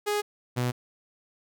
sawtooth tone pair in turn, 415.3 / 123.47 Hz, G#4 / B2, 0 / 0 cents, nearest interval octave + major sixth, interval 2100 cents, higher first, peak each -21 dBFS, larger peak neither, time 0.06-0.22 / 0.56-0.72 s, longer neither, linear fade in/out 20 ms, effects none

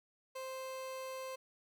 30% pulse tone, 523.3 Hz, C5, in tune, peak -39 dBFS, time 0.35-1.36 s, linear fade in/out 10 ms, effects none

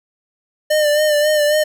square tone with vibrato, 601 Hz, D5, 40 cents sharp, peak -13 dBFS, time 0.7-1.64 s, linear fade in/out 10 ms, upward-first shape sine, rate 3.7 Hz, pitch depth 39 cents each way, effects none

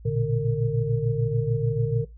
sine tone cluster, 115.1 / 121.9 / 146.4 / 458.7 Hz, A#2 / B2 / D3 / A#4, -22 / -22 / -5 / -28 cents, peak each -27 dBFS, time 0.05-2.05 s, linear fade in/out 10 ms, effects noise-tail reverb RT60 0.2 s tail -19 dB re dry + added 56 Hz sine -42 dBFS peak until 2.17 s

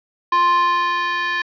square tone with high-pass filter sweep, 349.2 Hz, F4, in tune, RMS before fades -18 dBFS, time 0.32-1.42 s, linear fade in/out 5 ms, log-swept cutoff 980 to 1500 Hz, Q 4.2, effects resampled to 11025 Hz + 7-bit

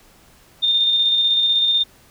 sine tone with tremolo, 3628 Hz, A#7, 48 cents flat, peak -13 dBFS, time 0.62-1.84 s, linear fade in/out 20 ms, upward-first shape square, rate 16 Hz, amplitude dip 25%, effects pink hiss -51 dBFS RMS until 2.1 s

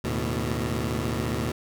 15% pulse tone cluster, 75.9 / 109.5 / 124.2 Hz, D#2 / A2 / B2, -42 / -8 / +10 cents, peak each -24 dBFS, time 0.04-1.52 s, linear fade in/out 5 ms, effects none

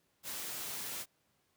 white noise, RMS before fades -41 dBFS, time 0.23-1.06 s, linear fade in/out 50 ms, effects pink hiss -75 dBFS RMS until 1.56 s + high-pass 80 Hz 12 dB/octave

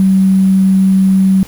sine tone with sample-and-hold, 190.9 Hz, G3, 46 cents flat, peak -6 dBFS, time 0-1.43 s, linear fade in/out 0 ms, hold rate 11025 Hz, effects pink hiss -36 dBFS RMS until 1.47 s

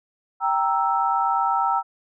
sine chord, E diminished, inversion first, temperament equal, 784 / 932.3 / 1318.5 Hz, G5 / Bb5 / E6, 0 / 0 / 0 cents, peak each -23 dBFS, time 0.4-1.83 s, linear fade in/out 50 ms, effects none

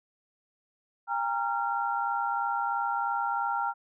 sine tone cluster, 804 / 927 / 1377 Hz, G5 / A#5 / F6, +44 / -10 / -25 cents, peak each -31 dBFS, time 1.07-3.74 s, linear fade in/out 50 ms, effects none

